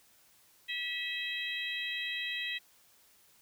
harmonic tone with a mistuned harmonic, 645 Hz, E5, 38 cents flat, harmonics 3 / 4 / 5 / 6, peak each -38 / -39 / -40 / -41 dBFS, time 0.68-2.59 s, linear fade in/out 20 ms, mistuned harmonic 3, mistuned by +15 cents, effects white hiss -64 dBFS RMS until 3.41 s

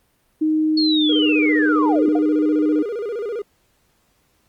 sine tone with pitch glide, 311.1 to 305.2 Hz, D#4 to D#4, 0 to -33 cents, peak -15 dBFS, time 0.41-2.83 s, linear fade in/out 10 ms, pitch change -33 cents, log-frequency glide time 0.92-1.03 s
sine linear sweep, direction down, 4379 to 235.6 Hz, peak -19 dBFS, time 0.77-2.09 s, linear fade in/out 5 ms
triangle tone with vibrato, 440 Hz, A4, in tune, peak -21 dBFS, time 1.09-3.42 s, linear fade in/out 5 ms, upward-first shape square, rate 15 Hz, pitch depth 130 cents each way
sine tone with exponential decay, 707 Hz, F5, 21 cents sharp, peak -18 dBFS, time 2.15-2.23 s, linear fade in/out 5 ms, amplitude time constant 16 ms
effects pink hiss -63 dBFS RMS until 4.48 s + Opus 32 kbps

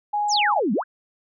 sine tone, 830.6 Hz, G#5, in tune, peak -20 dBFS, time 0.13-0.6 s, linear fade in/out 10 ms
sine exponential two-way sweep, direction down then up, 7902 to 187.2 to 1756 Hz, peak -19 dBFS, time 0.28-0.84 s, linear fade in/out 50 ms, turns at 0.73 s
effects none

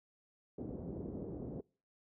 white low-pass noise, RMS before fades -43 dBFS, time 0.58-1.61 s, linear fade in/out 5 ms, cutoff 430 Hz, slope 24 dB/octave, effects noise-tail reverb RT60 0.4 s tail -25 dB re dry + high-pass 60 Hz 12 dB/octave

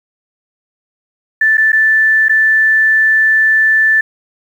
sine tone with dropouts, 1760 Hz, A6, in tune, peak -7 dBFS, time 1.41-4.01 s, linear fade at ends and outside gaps 5 ms, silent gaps 1.572-1.579 / 1.72-1.729 / 2.284-2.294 s, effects 7-bit

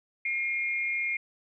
sine tone pair together, 2139 / 2403 Hz, C7 / D7, +38 / +39 cents, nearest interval major second, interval 201 cents, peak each -28 / -33 dBFS, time 0.25-1.17 s, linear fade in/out 5 ms, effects none

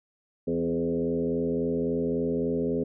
sine tone with frequency modulation, 337.6 Hz, E4, 41 cents sharp, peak -24 dBFS, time 0.47-2.84 s, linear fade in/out 10 ms, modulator 83.6 Hz, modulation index 2, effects none

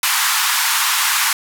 pink band-pass noise, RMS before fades -17 dBFS, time 0.03-1.33 s, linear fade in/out 2 ms, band 910 to 16000 Hz, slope 48 dB/octave, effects none

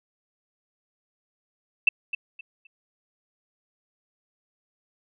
sine tone with echo, 2659 Hz, E7, 14 cents sharp, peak -13 dBFS, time 1.87-1.89 s, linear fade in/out 5 ms, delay 260 ms, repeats 3, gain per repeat -12 dB, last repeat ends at 2.67 s, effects none

